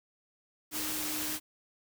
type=tone in noise; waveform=sine; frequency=306.7 Hz; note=D#4; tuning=25 cents flat; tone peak=-41 dBFS; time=0.71-1.4 s; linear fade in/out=50 ms; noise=white; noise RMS=-35 dBFS; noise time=0.71-1.4 s; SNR=-9 dB; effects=none